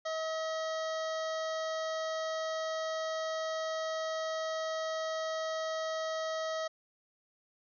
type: harmonic tone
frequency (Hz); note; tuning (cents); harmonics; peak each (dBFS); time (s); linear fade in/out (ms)
639; D#5; +46; 1 / 2 / 3 / 5 / 6 / 7 / 8 / 9 / 10; -34 / -40 / -44 / -48 / -50 / -51 / -52 / -53 / -54; 0.05-6.68; 10
effects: none